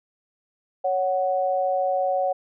sine tone pair together, 555.9 / 742 Hz, C#5 / F#5, +5 / +5 cents, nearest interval perfect fourth, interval 500 cents, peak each -23 dBFS, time 0.84-2.33 s, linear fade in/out 10 ms, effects none

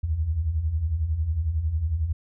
sine beating tone pair, 71.1 / 82.1 Hz, C#2 / E2, +45 / -6 cents, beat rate 11 Hz, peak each -30 / -23 dBFS, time 0.03-2.13 s, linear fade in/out 10 ms, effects none

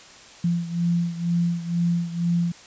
sine beating tone pair, 171 / 173.1 Hz, F3 / F3, -36 / -15 cents, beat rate 2.1 Hz, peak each -22 / -26 dBFS, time 0.44-2.52 s, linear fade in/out 5 ms, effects white hiss -46 dBFS RMS until 2.66 s + resampled to 16000 Hz

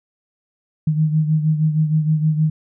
sine beating tone pair, 154.4 / 160.8 Hz, D#3 / E3, -13 / -43 cents, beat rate 6.4 Hz, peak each -15 / -22 dBFS, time 0.87-2.5 s, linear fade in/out 5 ms, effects none

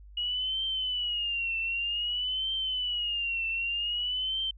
sine tone with vibrato, 2896 Hz, F#7, 38 cents flat, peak -28 dBFS, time 0.17-4.51 s, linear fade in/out 5 ms, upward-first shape triangle, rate 0.53 Hz, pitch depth 140 cents each way, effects added 50 Hz sine -47 dBFS peak until 4.57 s

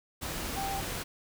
sine tone in noise, 784 Hz, G5, in tune, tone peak -33 dBFS, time 0.56-0.81 s, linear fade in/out 20 ms, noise pink, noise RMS -36 dBFS, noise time 0.21-1.04 s, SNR 0 dB, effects none

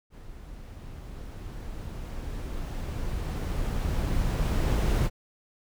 brown noise with level ramp, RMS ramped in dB -45 to -22 dBFS, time 0.1-5.1 s, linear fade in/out 50 ms, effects none

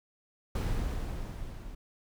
brown noise with level ramp, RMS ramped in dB -28 to -44 dBFS, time 0.55-1.75 s, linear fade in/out 5 ms, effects none

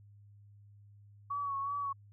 sine tone with vibrato, 1123 Hz, C#6, 22 cents sharp, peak -33 dBFS, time 1.3-1.93 s, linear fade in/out 10 ms, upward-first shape sine, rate 2.7 Hz, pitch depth 36 cents each way, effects added 102 Hz sine -55 dBFS peak until 2.12 s

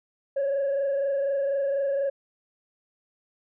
sine tone with frequency modulation, 554.4 Hz, C#5, in tune, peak -21 dBFS, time 0.36-2.1 s, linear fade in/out 10 ms, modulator 24.1 Hz, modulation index 0.55, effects tanh soft clip ceiling -21 dBFS

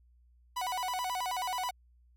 45% pulse tone with vibrato, 856 Hz, A5, 48 cents flat, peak -32 dBFS, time 0.56-1.71 s, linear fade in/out 10 ms, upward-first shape square, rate 9.3 Hz, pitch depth 250 cents each way, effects added 60 Hz sine -60 dBFS peak until 2.16 s

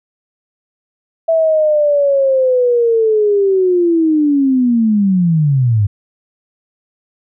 sine linear sweep, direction down, 659.3 to 97.5 Hz, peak -9 dBFS, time 1.28-5.87 s, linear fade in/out 10 ms, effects none

